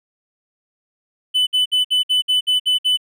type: tone bursts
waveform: triangle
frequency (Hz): 3003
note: F#7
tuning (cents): +25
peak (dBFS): -12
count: 9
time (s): 1.34-2.974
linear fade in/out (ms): 20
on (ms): 130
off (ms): 58
effects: none

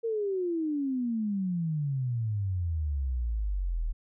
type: exponential sweep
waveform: sine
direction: down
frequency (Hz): 466.2 to 37.74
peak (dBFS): -27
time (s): 0.03-3.93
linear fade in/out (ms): 20
effects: none

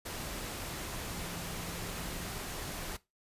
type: tone in noise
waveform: sine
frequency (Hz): 174.1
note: F3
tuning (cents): -5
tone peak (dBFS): -46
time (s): 1.11-2.28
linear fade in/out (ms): 10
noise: pink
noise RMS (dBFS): -40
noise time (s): 0.05-2.97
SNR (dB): -9
effects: noise-tail reverb RT60 0.2 s tail -18 dB re dry + resampled to 32000 Hz

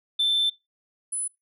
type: tone pair in turn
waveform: sine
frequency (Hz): 3543 / 10021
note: A7 / D#9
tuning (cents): +11 / +11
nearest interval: octave + tritone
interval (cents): 1800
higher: second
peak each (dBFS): -17 / -25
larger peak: first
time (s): 0.19-0.5 / 1.12-1.28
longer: first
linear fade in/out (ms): 10
effects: noise-tail reverb RT60 0.2 s tail -19 dB re dry + tanh soft clip ceiling -18 dBFS

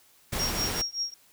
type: noise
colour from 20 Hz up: pink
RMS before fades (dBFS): -31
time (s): 0.32-0.82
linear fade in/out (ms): 10
type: tone with tremolo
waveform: sine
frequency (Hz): 5588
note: F8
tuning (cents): 0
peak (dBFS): -25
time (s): 0.39-1.14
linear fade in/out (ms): 2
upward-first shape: triangle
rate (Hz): 5.2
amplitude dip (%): 100
effects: white hiss -60 dBFS RMS until 1.32 s

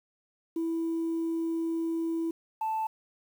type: tone pair in turn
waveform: sine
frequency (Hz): 329.6 / 879.9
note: E4 / A5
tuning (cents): 0 / 0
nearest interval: octave + perfect fourth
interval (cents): 1700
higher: second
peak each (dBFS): -26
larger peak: neither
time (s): 0.56-2.31 / 2.61-2.87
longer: first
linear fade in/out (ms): 5
effects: tanh soft clip ceiling -25 dBFS + 9-bit

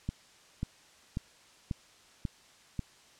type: click train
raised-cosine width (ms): 5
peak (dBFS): -20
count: 6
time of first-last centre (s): 0.09-2.793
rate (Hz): 1.85
effects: white hiss -59 dBFS RMS until 3.19 s + low-pass 7000 Hz 12 dB/octave

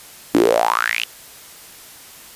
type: tone with high-pass filter sweep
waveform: sawtooth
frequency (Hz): 56.9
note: A#1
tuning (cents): -41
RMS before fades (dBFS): -17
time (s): 0.34-1.04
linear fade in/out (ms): 0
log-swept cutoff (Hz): 280 to 3000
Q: 8.3
effects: white hiss -41 dBFS RMS until 2.35 s + resampled to 32000 Hz

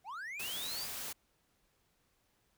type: linear sweep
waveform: triangle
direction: up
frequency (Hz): 680 to 4978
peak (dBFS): -39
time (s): 0.04-0.88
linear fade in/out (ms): 50
type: noise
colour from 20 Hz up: white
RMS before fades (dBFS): -42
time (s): 0.39-1.13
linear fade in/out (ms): 10
effects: pink hiss -75 dBFS RMS until 2.57 s

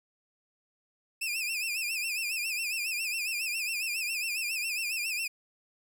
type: tone with vibrato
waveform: sawtooth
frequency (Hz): 2549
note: D#7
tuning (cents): +41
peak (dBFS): -27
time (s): 1.21-5.28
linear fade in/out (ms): 10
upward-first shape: sine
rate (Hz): 7.3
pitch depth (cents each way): 120
effects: none

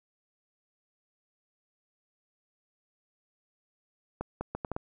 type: accelerating click train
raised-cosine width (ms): 1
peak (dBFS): -19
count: 6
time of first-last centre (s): 4.21-4.765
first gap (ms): 200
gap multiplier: 0.7
effects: none

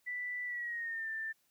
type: tone with pitch glide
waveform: sine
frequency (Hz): 1975.5 to 1780.4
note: B6 to A6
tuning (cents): 0 to +20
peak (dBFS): -36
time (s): 0.06-1.33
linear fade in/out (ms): 20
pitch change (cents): -180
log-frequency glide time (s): 0.45-1.09
effects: white hiss -74 dBFS RMS until 1.5 s

